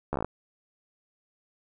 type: slowing click train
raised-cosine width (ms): 1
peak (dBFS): -15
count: 8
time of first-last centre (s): 0.13-0.246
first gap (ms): 13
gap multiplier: 1.08
effects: none